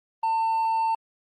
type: tone with hard clipping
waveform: sine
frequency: 898 Hz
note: A5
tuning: 35 cents sharp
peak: -22 dBFS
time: 0.23-0.95 s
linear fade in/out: 5 ms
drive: 2 dB
effects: Opus 24 kbps

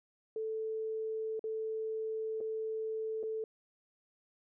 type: tone with dropouts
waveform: sine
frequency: 440 Hz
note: A4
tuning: in tune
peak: -34 dBFS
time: 0.36-3.44 s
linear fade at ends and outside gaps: 2 ms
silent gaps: 1.394-1.44 / 2.405-2.41 / 3.23-3.235 s
effects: none

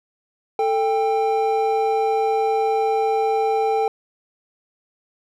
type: tone pair together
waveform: triangle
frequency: 442.7 / 793.1 Hz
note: A4 / G5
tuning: +11 / +20 cents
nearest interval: minor seventh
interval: 1009 cents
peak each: -18 dBFS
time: 0.59-3.88 s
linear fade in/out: 2 ms
effects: none

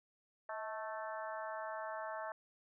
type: harmonic tone with a mistuned harmonic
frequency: 220 Hz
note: A3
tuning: in tune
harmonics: 3 / 4 / 5 / 6 / 7 / 8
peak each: -44 / -46 / -48 / -50 / -51 / -52 dBFS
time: 0.49-2.32 s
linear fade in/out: 2 ms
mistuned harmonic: 3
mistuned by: -45 cents
effects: none

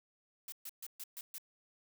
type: noise bursts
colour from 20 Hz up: blue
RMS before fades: -45 dBFS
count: 6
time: 0.48-1.382 s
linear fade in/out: 2 ms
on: 42 ms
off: 130 ms
effects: none

